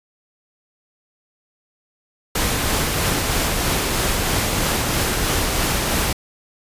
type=noise with tremolo; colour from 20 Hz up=pink; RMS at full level=-19 dBFS; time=2.35-6.13 s; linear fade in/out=5 ms; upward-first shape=triangle; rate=3.1 Hz; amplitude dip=25%; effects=resampled to 32000 Hz